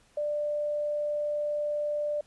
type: tone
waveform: sine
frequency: 592 Hz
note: D5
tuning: 14 cents sharp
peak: -27 dBFS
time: 0.17-2.21 s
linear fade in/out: 5 ms
effects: pink hiss -63 dBFS RMS until 2.26 s + resampled to 24000 Hz